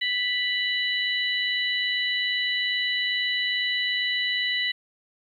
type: harmonic tone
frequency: 987.8 Hz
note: B5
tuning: in tune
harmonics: 2 / 3 / 4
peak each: -26 / -28 / -29 dBFS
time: 0.01-4.72 s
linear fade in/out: 10 ms
effects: 10-bit